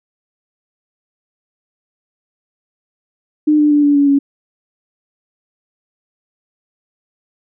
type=tone with pitch steps; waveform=sine; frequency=302.4 / 297.7 / 293.1 / 288.6 / 284.1 / 279.7 Hz; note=D#4 / D4 / D4 / D4 / C#4 / C#4; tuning=-49 / +24 / -3 / -30 / +43 / +16 cents; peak=-8 dBFS; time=3.47-4.19 s; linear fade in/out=10 ms; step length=120 ms; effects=none